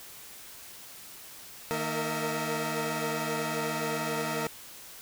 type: tone cluster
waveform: 15% pulse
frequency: 156.4 / 230.8 / 457.9 / 642 Hz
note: D#3 / A#3 / A#4 / E5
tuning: +9 / -17 / -31 / -46 cents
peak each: -29 dBFS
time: 1.71-4.47 s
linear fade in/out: 0 ms
effects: white hiss -47 dBFS RMS until 5.01 s